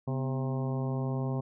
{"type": "harmonic tone with a mistuned harmonic", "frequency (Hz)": 133.1, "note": "C3", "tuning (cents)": 30, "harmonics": [1, 2, 3, 4, 5, 6, 7, 8], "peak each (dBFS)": [-30, -36, -40, -42, -44, -46, -47, -48], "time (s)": [0.07, 1.41], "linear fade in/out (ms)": 10, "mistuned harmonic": 2, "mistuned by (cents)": -81, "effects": []}